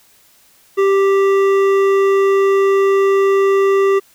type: tone with hard clipping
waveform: triangle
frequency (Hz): 392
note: G4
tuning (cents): 0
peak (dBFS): -12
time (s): 0.77-4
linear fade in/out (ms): 20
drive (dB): 15
effects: white hiss -51 dBFS RMS until 4.14 s